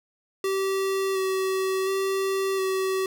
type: tone with vibrato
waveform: square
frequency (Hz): 383.6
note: G4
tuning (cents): -37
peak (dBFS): -24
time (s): 0.44-3.06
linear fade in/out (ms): 2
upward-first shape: square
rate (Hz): 0.7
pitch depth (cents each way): 14
effects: none